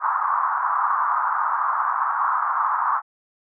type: band-pass noise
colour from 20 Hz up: pink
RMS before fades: -22 dBFS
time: 0-3.02 s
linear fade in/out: 50 ms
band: 940 to 1300 Hz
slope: 48 dB/octave
effects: none